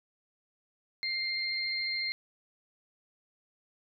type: tone pair together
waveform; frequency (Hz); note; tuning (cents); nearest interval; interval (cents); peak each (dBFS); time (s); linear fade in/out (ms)
sine; 2100 / 4193; C7 / C8; +6 / +3; octave; 1197; -33 / -33; 1.03-2.12; 0
effects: none